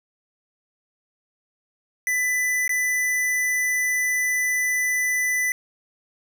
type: tone with dropouts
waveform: square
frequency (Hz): 1995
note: B6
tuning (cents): +17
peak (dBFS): -21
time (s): 2.07-5.52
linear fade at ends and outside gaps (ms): 1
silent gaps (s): 2.678-2.693
effects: none